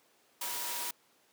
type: tone in noise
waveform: sine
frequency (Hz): 960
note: B5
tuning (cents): -49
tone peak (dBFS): -44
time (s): 0.41-0.91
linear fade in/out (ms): 5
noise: white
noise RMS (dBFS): -37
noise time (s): 0.41-0.91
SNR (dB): -10
effects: pink hiss -67 dBFS RMS until 1.32 s + high-pass 300 Hz 12 dB/octave